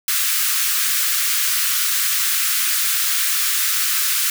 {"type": "high-pass noise", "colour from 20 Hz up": "white", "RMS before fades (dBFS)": -19, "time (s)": [0.08, 4.3], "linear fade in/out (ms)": 2, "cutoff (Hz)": 1200, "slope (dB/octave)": 48, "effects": []}